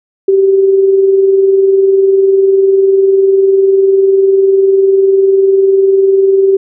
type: tone with tremolo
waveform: sine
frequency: 388.4 Hz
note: G4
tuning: 16 cents flat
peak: -3 dBFS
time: 0.28-6.57 s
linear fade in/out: 5 ms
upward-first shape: sine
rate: 20 Hz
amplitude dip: 40%
effects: none